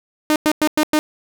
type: tone bursts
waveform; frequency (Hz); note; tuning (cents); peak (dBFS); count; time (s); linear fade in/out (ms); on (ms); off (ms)
sawtooth; 305.3; D#4; -33; -9; 5; 0.3-0.99; 0; 58; 100
effects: none